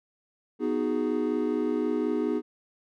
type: chord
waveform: triangle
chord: G# minor seventh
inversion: first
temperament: equal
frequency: 246.9 / 311.1 / 370 / 415.3 Hz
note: B3 / D#4 / F#4 / G#4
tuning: 0 / 0 / 0 / 0 cents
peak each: -28 / -27 / -31 / -28 dBFS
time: 0.59-2.42 s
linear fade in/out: 50 ms
effects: none